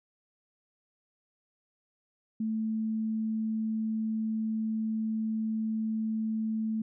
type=tone; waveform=sine; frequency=220 Hz; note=A3; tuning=in tune; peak=-28 dBFS; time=2.4-6.82 s; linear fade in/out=5 ms; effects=none